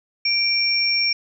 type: tone pair together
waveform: sine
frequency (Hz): 2349 / 5507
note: D7 / F8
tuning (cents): 0 / -25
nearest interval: octave + minor third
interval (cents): 1475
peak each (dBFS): -21 / -19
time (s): 0.25-1.13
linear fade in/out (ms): 5
effects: none